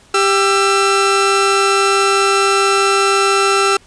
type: tone pair together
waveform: sawtooth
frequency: 394.7 / 1339.2 Hz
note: G4 / E6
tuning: +12 / +27 cents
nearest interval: octave + major sixth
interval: 2115 cents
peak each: -10 dBFS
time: 0.14-3.77 s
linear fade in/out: 5 ms
effects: pink hiss -47 dBFS RMS until 3.86 s + resampled to 22050 Hz